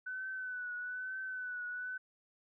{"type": "tone with vibrato", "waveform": "sine", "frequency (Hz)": 1500, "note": "F#6", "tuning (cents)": 23, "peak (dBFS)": -38, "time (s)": [0.06, 1.98], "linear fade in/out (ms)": 10, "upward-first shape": "triangle", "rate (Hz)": 1.1, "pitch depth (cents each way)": 47, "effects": []}